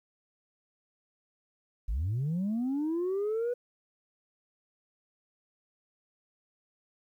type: linear sweep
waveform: sine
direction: up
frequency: 43.65 to 494.5 Hz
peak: -26 dBFS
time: 1.88-3.54 s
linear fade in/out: 10 ms
effects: tanh soft clip ceiling -26 dBFS + 11-bit